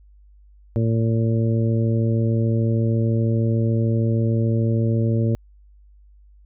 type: harmonic tone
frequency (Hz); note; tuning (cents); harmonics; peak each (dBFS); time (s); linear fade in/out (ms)
113.5; A#2; -46; 1 / 2 / 3 / 4 / 5; -18 / -24 / -28 / -30 / -32; 0.76-5.35; 0
effects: added 50 Hz sine -47 dBFS peak until 6.45 s